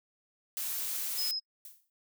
blue noise, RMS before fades -35 dBFS, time 0.57-1.31 s, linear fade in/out 0 ms
sine tone, 5110 Hz, D#8, 45 cents sharp, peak -31 dBFS, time 1.17-1.4 s, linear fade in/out 20 ms
violet noise with exponential decay, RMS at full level -44 dBFS, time 1.65-1.9 s, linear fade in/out 2 ms, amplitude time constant 54 ms
effects noise-tail reverb RT60 0.1 s tail -26 dB re dry

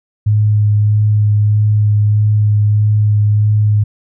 sine tone with vibrato, 105.3 Hz, G#2, 24 cents sharp, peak -8 dBFS, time 0.26-3.84 s, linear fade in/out 10 ms, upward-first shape sine, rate 1.6 Hz, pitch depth 12 cents each way, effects none

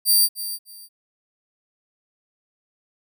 5% pulse tone with echo, 4699 Hz, D8, in tune, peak -7 dBFS, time 0.05-0.29 s, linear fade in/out 50 ms, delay 300 ms, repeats 2, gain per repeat -13 dB, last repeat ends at 0.89 s, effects none

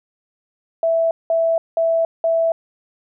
sine tone bursts, 659.3 Hz, E5, in tune, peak -14 dBFS, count 4, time 0.83-2.52 s, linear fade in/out 2 ms, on 280 ms, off 190 ms, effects none

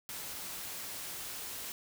white noise, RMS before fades -42 dBFS, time 0.09-1.72 s, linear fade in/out 0 ms, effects none

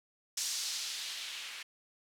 violet noise with low-pass filter sweep, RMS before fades -39 dBFS, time 0.37-1.63 s, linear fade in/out 5 ms, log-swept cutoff 6000 to 2500 Hz, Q 1.5, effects none

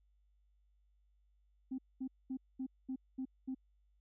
sine tone bursts, 261.6 Hz, C4, in tune, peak -36 dBFS, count 7, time 1.71-3.548 s, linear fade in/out 10 ms, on 74 ms, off 220 ms, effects tanh soft clip ceiling -33 dBFS + added 50 Hz sine -69 dBFS peak until 4 s

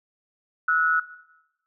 sine tone pair together, 1306 / 1465.9 Hz, E6 / F#6, -17 / -17 cents, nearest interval major second, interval 200 cents, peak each -23 / -20 dBFS, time 0.68-1 s, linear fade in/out 5 ms, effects noise-tail reverb RT60 1.0 s tail -18 dB re dry

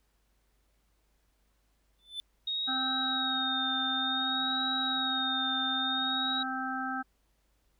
triangle tone with exponential growth, 3518 Hz, A7, 1 cent flat, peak -30 dBFS, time 1.99-2.2 s, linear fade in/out 0 ms, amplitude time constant 44 ms
sine tone with vibrato, 3729 Hz, A#7, in tune, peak -30 dBFS, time 2.47-6.43 s, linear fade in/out 5 ms, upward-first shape sine, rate 0.56 Hz, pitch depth 50 cents each way
harmonic tone, 261 Hz, C4, 4 cents flat, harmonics 1 / 3 / 5 / 6, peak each -37 / -37 / -37 / -37 dBFS, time 2.67-7.03 s, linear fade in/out 20 ms
effects added 50 Hz sine -70 dBFS peak until 7.79 s + pink hiss -75 dBFS RMS until 7.79 s

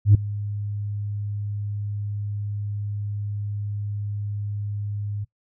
sine tone with ADSR envelope, 102.9 Hz, G#2, 16 cents flat, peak -6 dBFS, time 0.05-5.25 s, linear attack 98 ms, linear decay 4 ms, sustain -20 dB, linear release 18 ms, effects noise-tail reverb RT60 0.1 s tail -20 dB re dry + tanh soft clip ceiling -7 dBFS

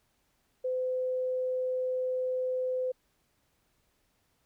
sine tone, 510 Hz, C5, 44 cents flat, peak -28 dBFS, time 0.64-2.92 s, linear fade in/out 10 ms, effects pink hiss -73 dBFS RMS until 4.45 s

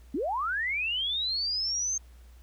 sine linear sweep, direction up, 233.5 to 6400 Hz, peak -27 dBFS, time 0.14-1.98 s, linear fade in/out 5 ms, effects added 60 Hz sine -49 dBFS peak until 2.42 s + pink hiss -63 dBFS RMS until 2.42 s

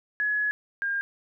sine tone pair in turn, 1691 / 1609.5 Hz, G#6 / G6, +31 / +45 cents, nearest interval minor second, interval 86 cents, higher first, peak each -23 / -25 dBFS, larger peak first, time 0.2-0.51 / 0.82-1.01 s, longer first, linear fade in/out 0 ms, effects none

